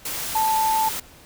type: tone in noise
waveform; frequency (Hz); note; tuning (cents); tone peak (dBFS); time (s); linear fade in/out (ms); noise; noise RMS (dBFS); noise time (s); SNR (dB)
sine; 880; A5; 0; -18; 0.35-0.89; 5; white; -29; 0.05-1; +8
effects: pink hiss -48 dBFS RMS until 1.25 s